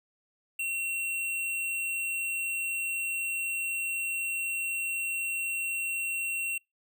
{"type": "tone", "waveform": "square", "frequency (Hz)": 2728, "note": "F7", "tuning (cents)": -41, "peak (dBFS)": -30, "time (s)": [0.59, 6.58], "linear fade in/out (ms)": 5, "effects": ["noise-tail reverb RT60 0.2 s tail -26 dB re dry"]}